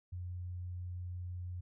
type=tone; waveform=sine; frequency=89.4 Hz; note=F2; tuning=41 cents sharp; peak=-39 dBFS; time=0.12-1.61 s; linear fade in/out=10 ms; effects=none